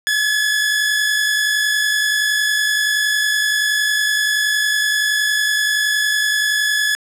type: tone pair together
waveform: sawtooth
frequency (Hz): 1661.2 / 1711.9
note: G#6 / A6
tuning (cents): 0 / -48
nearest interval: minor second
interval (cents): 52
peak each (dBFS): -21 / -12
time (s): 0.07-6.95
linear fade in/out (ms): 0
effects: low-pass 12000 Hz 12 dB/octave